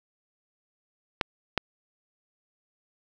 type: clicks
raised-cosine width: 0.3 ms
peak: -7 dBFS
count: 2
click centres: 1.212 / 1.577 s
effects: none